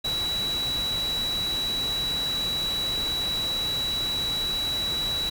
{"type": "tone in noise", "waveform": "sine", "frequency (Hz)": 3917, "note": "B7", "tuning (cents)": -15, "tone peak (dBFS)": -25, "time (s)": [0.04, 5.3], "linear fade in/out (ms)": 10, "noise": "pink", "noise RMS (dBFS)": -35, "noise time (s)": [0.04, 5.3], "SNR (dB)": 7, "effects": []}